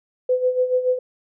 sine tone with tremolo, 505 Hz, B4, 39 cents sharp, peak -14 dBFS, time 0.29-0.99 s, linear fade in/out 5 ms, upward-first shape sine, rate 7 Hz, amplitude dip 70%, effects none

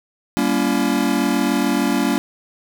square chord, G diminished seventh, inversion none, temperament just, 196 / 235.2 / 282.2 / 338.7 Hz, G3 / Bb3 / Db4 / Fb4, 0 / +16 / +31 / +47 cents, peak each -24 / -22 / -21 / -25 dBFS, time 0.37-2.18 s, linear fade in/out 0 ms, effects none

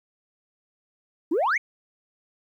sine exponential sweep, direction up, 287.1 to 2349 Hz, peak -18 dBFS, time 1.31-1.58 s, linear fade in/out 10 ms, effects tanh soft clip ceiling -18 dBFS + 10-bit

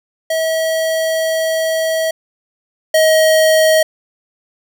square tone pair in turn, 644 / 632.6 Hz, E5 / D#5, -41 / +29 cents, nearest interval unison, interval 30 cents, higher first, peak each -15 / -9 dBFS, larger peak second, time 0.3-2.11 / 2.94-3.83 s, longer first, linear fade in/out 5 ms, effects none

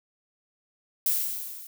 violet noise with level ramp, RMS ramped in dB -23 to -44 dBFS, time 1.06-1.67 s, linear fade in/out 2 ms, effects none

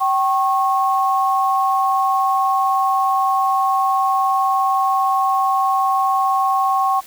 sine tone pair together, 771.5 / 1091 Hz, G5 / C#6, -28 / -28 cents, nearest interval tritone, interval 600 cents, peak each -17 dBFS, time 0-7.01 s, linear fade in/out 20 ms, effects white hiss -42 dBFS RMS until 7.06 s

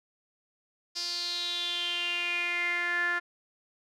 sawtooth tone with band-pass filter sweep, 349.2 Hz, F4, in tune, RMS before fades -31 dBFS, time 0.95-3.2 s, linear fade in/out 20 ms, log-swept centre 5000 to 1600 Hz, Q 7.3, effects none

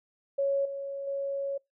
sine tone with level steps, 554.4 Hz, C#5, in tune, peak -24 / -33 / -29 dBFS, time 0.38-1.58 s, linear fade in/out 10 ms, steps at 0.65 / 1.07 s, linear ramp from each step 5 ms, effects noise-tail reverb RT60 0.2 s tail -25 dB re dry

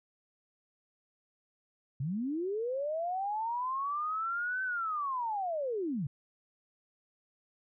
sine linear two-way sweep, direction up then down, 123.5 to 1541 to 123.5 Hz, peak -31 dBFS, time 2-6.07 s, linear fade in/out 5 ms, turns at 4.63 s, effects none

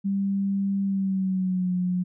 sine tone with pitch glide, 197 to 180.65 Hz, G3 to F#3, +9 to -41 cents, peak -22 dBFS, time 0.04-2.04 s, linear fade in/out 20 ms, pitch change -150 cents, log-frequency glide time 0.83-1.74 s, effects none

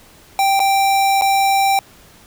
square tone with dropouts, 784 Hz, G5, in tune, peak -13 dBFS, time 0.39-1.79 s, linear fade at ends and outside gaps 1 ms, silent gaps 0.594-0.601 / 1.212-1.22 s, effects pink hiss -46 dBFS RMS until 2.26 s

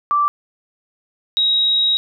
sine tone pair in turn, 1169 / 3809 Hz, D6 / A#7, -8 / +37 cents, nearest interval octave + minor sixth, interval 2045 cents, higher second, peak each -13 dBFS, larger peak neither, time 0.11-0.28 / 1.37-1.97 s, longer second, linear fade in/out 0 ms, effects none

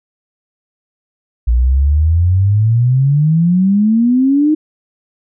sine exponential sweep, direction up, 57.3 to 313.1 Hz, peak -8 dBFS, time 1.47-4.55 s, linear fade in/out 10 ms, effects none

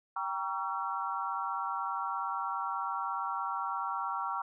sine chord, G diminished seventh, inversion none, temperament just, 784 / 940.8 / 1128.9 / 1354.7 Hz, G5 / Bb5 / Db6 / Fb6, 0 / +16 / +31 / +47 cents, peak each -39 / -37 / -37 / -37 dBFS, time 0.16-4.42 s, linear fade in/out 5 ms, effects none

